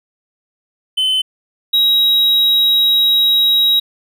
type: tone pair in turn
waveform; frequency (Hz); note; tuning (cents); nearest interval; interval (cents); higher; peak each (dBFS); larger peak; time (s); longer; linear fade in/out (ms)
triangle; 3048 / 3825; G7 / A#7; -49 / +44; major third; 393; second; -11 / -8; second; 0.97-1.22 / 1.73-3.8; second; 10
effects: none